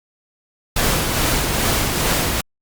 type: noise with tremolo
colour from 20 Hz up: pink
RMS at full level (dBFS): -17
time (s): 0.76-2.41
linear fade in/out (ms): 5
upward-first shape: triangle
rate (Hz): 2.4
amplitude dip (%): 40
effects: Opus 48 kbps